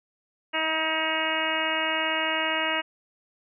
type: harmonic tone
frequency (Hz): 317.6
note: D#4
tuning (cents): +36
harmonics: 1 / 2 / 3 / 4 / 5 / 6 / 7 / 8 / 9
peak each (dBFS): -36 / -32 / -32 / -34 / -33 / -32 / -32 / -35 / -30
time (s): 0.53-2.82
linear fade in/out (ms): 20
effects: none